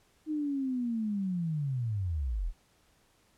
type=linear sweep; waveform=sine; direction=down; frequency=313.2 to 32.7 Hz; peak=-29 dBFS; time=0.26-2.53 s; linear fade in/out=50 ms; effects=pink hiss -67 dBFS RMS until 3.37 s + low-pass 12000 Hz 12 dB/octave